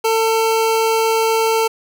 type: tone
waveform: 25% pulse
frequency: 447.9 Hz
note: A4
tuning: 31 cents sharp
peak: -10 dBFS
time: 0.04-1.68 s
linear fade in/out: 10 ms
effects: 8-bit